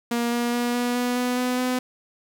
sawtooth tone with pitch steps, 236.6 / 238.8 / 241 / 243.3 / 245.5 / 247.8 / 250.1 / 252.4 Hz, A#3 / A#3 / B3 / B3 / B3 / B3 / B3 / B3, +26 / +42 / -42 / -26 / -10 / +6 / +22 / +38 cents, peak -18 dBFS, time 0.11-1.79 s, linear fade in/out 5 ms, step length 210 ms, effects 9-bit

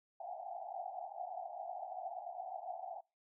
pink band-pass noise, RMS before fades -45 dBFS, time 0.2-3.01 s, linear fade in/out 5 ms, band 680 to 800 Hz, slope 96 dB/octave, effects noise-tail reverb RT60 0.3 s tail -26 dB re dry

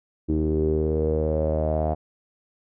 sawtooth tone with low-pass filter sweep, 77.78 Hz, D#2, in tune, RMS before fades -23 dBFS, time 0.28-1.95 s, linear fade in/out 20 ms, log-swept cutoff 330 to 690 Hz, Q 7.8, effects none

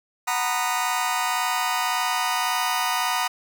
sawtooth chord, B major seventh, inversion second, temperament just, 740.8 / 926 / 987.8 / 1234.7 Hz, F#5 / A#5 / B5 / D#6, +2 / -12 / 0 / -14 cents, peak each -24 dBFS, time 0.27-3.28 s, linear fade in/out 10 ms, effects 9-bit

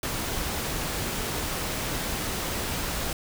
pink noise, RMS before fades -30 dBFS, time 0.03-3.13 s, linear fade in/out 2 ms, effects none

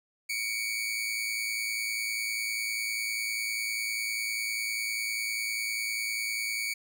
sawtooth tone pair together, 2235 / 2345 Hz, C#7 / D7, +14 / -3 cents, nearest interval minor second, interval 83 cents, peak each -28 / -32 dBFS, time 0.29-6.74 s, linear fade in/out 10 ms, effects none

